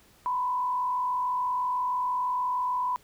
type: tone with frequency modulation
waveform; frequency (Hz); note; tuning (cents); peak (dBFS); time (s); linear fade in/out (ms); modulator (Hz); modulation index
sine; 997; B5; +16; -25; 0.26-2.96; 0; 46.2; 0.5
effects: pink hiss -59 dBFS RMS until 3.03 s